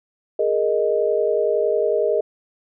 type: chord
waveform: sine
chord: Ab suspended second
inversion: none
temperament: equal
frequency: 415.3 / 466.2 / 622.3 Hz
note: Ab4 / Bb4 / Eb5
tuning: 0 / 0 / 0 cents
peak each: -21 dBFS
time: 0.39-2.21 s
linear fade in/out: 5 ms
effects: none